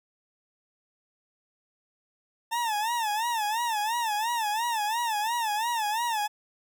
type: tone with vibrato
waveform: 40% pulse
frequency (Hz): 892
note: A5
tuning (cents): +23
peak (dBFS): -25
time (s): 2.51-6.28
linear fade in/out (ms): 20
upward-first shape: sine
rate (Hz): 2.9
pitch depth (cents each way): 130
effects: none